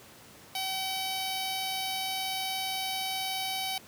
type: tone with notch filter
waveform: 10% pulse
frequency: 763 Hz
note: G5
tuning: 47 cents flat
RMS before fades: -33 dBFS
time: 0.55-3.78 s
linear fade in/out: 2 ms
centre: 1600 Hz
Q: 1.4
effects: pink hiss -52 dBFS RMS until 3.87 s + high-pass 100 Hz 12 dB/octave